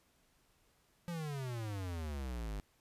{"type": "exponential sweep", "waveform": "square", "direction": "down", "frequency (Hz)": [176.5, 48.89], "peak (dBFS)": -39, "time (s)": [1.08, 2.6], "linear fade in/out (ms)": 0, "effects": ["pink hiss -72 dBFS RMS until 2.8 s", "resampled to 32000 Hz"]}